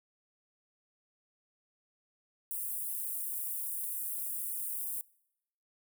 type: high-pass noise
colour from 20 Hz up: white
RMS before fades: -37 dBFS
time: 2.51-5.01 s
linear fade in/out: 0 ms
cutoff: 8900 Hz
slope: 48 dB/octave
effects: noise-tail reverb RT60 0.8 s tail -24 dB re dry